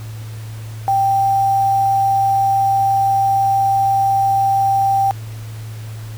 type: tone with quantisation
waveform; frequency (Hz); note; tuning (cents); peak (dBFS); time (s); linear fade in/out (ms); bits
sine; 784; G5; 0; -12; 0.88-5.11; 0; 6
effects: added 110 Hz sine -27 dBFS peak until 6.17 s + pink hiss -41 dBFS RMS until 6.17 s